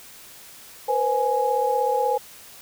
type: tone cluster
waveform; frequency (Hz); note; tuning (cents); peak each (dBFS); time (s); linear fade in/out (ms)
sine; 480.7 / 517 / 834; B4 / C5 / G#5; -47 / -21 / +7; -25 / -24 / -22; 0.88-2.18; 10
effects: white hiss -45 dBFS RMS until 2.61 s